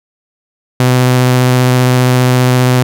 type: tone with vibrato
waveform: sawtooth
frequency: 126.3 Hz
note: B2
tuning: 39 cents sharp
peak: -3 dBFS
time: 0.8-2.83 s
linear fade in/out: 2 ms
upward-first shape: square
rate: 15 Hz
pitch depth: 9 cents each way
effects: none